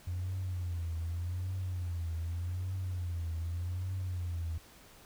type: tone with vibrato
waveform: sine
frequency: 87.8 Hz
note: F2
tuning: 10 cents sharp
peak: -32 dBFS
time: 0.07-4.58 s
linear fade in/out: 5 ms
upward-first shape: triangle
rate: 0.84 Hz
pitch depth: 130 cents each way
effects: tanh soft clip ceiling -29 dBFS + pink hiss -57 dBFS RMS until 5.05 s